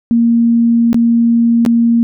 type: tone with dropouts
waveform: sine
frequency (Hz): 233.1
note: A#3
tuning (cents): 0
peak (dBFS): -7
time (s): 0.11-2.03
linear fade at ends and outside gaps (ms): 0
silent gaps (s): 0.93-0.944 / 1.651-1.662
effects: none